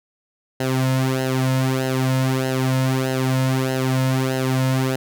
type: tone with flanger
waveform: sawtooth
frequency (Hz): 130.81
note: C3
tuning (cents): 0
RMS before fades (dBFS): -20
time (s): 0.6-4.96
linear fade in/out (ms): 5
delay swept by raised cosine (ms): 0.85 to 2.65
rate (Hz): 1.6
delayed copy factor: -0.75
effects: none